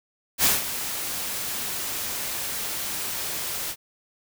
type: noise with ADSR envelope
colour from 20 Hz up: white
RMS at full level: -18 dBFS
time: 0.38-3.76 s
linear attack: 63 ms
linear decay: 170 ms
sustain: -12 dB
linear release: 60 ms
effects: none